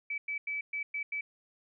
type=tone bursts at uneven times; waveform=sine; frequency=2300 Hz; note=D7; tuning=37 cents flat; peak=-32 dBFS; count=6; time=0.1-0.18 / 0.28-0.38 / 0.47-0.61 / 0.73-0.83 / 0.94-1.03 / 1.12-1.21 s; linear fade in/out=5 ms; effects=none